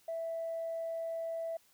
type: tone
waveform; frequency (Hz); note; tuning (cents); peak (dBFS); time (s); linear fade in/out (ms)
sine; 659.3; E5; 0; -34; 0.08-1.57; 5
effects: tanh soft clip ceiling -30 dBFS + white hiss -67 dBFS RMS until 1.73 s